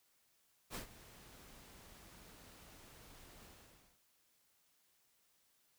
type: noise with ADSR envelope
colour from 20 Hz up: pink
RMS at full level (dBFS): -43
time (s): 0.7-4.01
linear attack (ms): 48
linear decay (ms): 110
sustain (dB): -16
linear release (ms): 550
effects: white hiss -75 dBFS RMS until 5.78 s